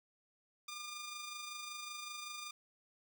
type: tone with amplitude modulation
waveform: 10% pulse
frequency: 1204 Hz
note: D6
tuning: 43 cents sharp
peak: -34 dBFS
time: 0.68-2.51 s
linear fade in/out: 5 ms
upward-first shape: sine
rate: 25.3 Hz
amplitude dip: 40%
effects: none